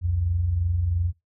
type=tone pair together; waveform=sine; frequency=64.74 / 87.7 Hz; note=C2 / F2; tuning=-18 / +8 cents; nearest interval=perfect fourth; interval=526 cents; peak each=-31 / -21 dBFS; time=0.01-1.13 s; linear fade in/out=50 ms; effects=noise-tail reverb RT60 0.2 s tail -21 dB re dry